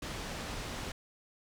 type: low-pass noise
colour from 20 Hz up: pink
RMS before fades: -40 dBFS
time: 0.02-0.92 s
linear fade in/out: 5 ms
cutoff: 6800 Hz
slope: 12 dB/octave
effects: none